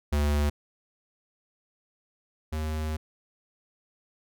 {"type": "tone pair in turn", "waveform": "square", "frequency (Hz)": [73.42, 77.68], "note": ["D2", "D#2"], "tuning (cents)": [0, -2], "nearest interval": "minor second", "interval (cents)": 98, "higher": "second", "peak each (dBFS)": [-23, -29], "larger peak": "first", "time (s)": [[0.12, 0.5], [2.52, 2.97]], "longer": "second", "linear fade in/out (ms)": 10, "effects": []}